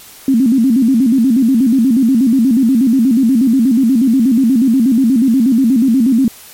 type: tone with vibrato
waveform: sine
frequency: 246.6 Hz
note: B3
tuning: 2 cents flat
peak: -7 dBFS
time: 0.28-6.28 s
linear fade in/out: 2 ms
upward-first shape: square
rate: 8.3 Hz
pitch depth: 150 cents each way
effects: white hiss -37 dBFS RMS until 6.53 s + MP3 64 kbps